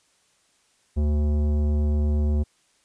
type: tone with tanh clipping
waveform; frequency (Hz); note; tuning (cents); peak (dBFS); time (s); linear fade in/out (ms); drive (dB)
sine; 74.3; D2; +21; -21; 0.96-2.44; 20; 14
effects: white hiss -64 dBFS RMS until 2.84 s + resampled to 22050 Hz